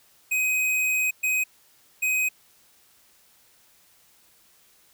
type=tone bursts at uneven times; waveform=square; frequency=2516 Hz; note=D#7; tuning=19 cents sharp; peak=-22 dBFS; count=3; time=0.31-1.11 / 1.23-1.44 / 2.02-2.29 s; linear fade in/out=10 ms; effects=white hiss -59 dBFS RMS until 4.93 s